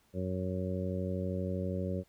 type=harmonic tone; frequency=92.5 Hz; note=F#2; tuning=in tune; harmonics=1 / 2 / 3 / 4 / 5 / 6; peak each=-36 / -36 / -43 / -42 / -42 / -40 dBFS; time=0.13-2.04 s; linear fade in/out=50 ms; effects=pink hiss -69 dBFS RMS until 2.08 s